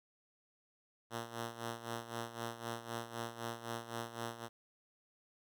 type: tone with tremolo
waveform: 5% pulse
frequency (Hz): 116.54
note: A#2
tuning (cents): 0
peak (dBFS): -27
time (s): 1.1-4.49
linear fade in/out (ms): 50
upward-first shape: sine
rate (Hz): 3.9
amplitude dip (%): 75
effects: none